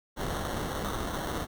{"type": "noise with sample-and-hold", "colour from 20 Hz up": "pink", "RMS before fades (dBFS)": -33, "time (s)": [0.16, 1.47], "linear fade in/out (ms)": 50, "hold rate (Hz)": 2450, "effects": []}